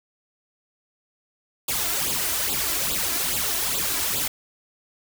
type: noise with flanger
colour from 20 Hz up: white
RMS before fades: -25 dBFS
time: 1.68-4.28 s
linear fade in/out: 5 ms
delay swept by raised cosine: 0.25 to 3.05 ms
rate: 2.4 Hz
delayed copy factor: +0.75
effects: none